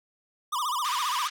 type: tone with vibrato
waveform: square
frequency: 1096 Hz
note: C#6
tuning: 20 cents flat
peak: -27 dBFS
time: 0.52-1.28 s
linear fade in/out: 10 ms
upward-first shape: sine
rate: 15 Hz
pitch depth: 220 cents each way
type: band-pass noise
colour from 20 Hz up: pink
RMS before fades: -36 dBFS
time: 0.84-1.3 s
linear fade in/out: 10 ms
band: 1400 to 6400 Hz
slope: 24 dB/octave
effects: none